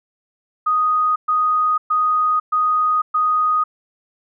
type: tone bursts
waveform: sine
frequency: 1244.5 Hz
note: D#6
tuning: in tune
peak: -14 dBFS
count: 5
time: 0.66-3.64 s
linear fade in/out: 10 ms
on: 500 ms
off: 120 ms
effects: none